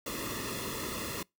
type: noise with comb filter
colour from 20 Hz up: pink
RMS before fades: -37 dBFS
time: 0.06-1.23 s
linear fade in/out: 5 ms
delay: 1.3 ms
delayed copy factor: -0.85
effects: noise-tail reverb RT60 0.2 s tail -26 dB re dry